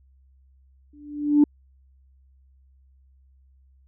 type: tone with exponential growth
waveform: sine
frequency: 293.7 Hz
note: D4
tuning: in tune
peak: -9 dBFS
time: 0.93-1.44 s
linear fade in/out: 5 ms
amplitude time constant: 110 ms
effects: tanh soft clip ceiling -8 dBFS + added 66 Hz sine -54 dBFS peak until 3.87 s